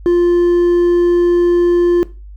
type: tone with hard clipping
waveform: triangle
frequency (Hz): 349.2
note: F4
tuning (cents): 0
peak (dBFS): -9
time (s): 0.06-2.03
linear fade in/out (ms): 0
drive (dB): 5
effects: noise-tail reverb RT60 0.3 s tail -18 dB re dry + added 50 Hz sine -31 dBFS peak until 2.36 s